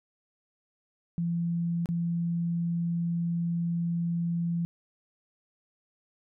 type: tone with dropouts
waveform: sine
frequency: 170 Hz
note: F3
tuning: 46 cents flat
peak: -26 dBFS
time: 1.18-4.65 s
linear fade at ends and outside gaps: 0 ms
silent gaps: 1.858-1.889 s
effects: none